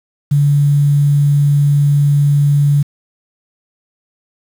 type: tone with quantisation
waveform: sine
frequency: 143.9 Hz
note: D3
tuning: 35 cents flat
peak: -8 dBFS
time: 0.31-2.83 s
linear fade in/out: 10 ms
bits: 6
effects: none